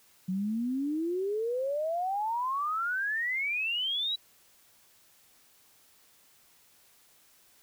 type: exponential sweep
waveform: sine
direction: up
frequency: 181 to 3951 Hz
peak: -28 dBFS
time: 0.28-4.16 s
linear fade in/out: 10 ms
effects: white hiss -62 dBFS RMS until 7.62 s